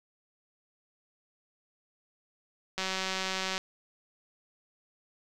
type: click train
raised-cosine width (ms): 0.2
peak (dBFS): -15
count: 152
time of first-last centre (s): 2.78-3.579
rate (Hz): 189
effects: none